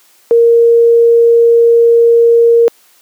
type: tone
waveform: sine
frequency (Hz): 466.2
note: A#4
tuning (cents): 0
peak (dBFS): -3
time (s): 0.31-2.68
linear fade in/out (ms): 0
effects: white hiss -48 dBFS RMS until 3.01 s + high-pass 300 Hz 12 dB/octave